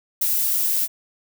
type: noise with ADSR envelope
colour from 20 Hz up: violet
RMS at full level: -19 dBFS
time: 0.21-0.88 s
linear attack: 9 ms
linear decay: 25 ms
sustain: -2 dB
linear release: 42 ms
effects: none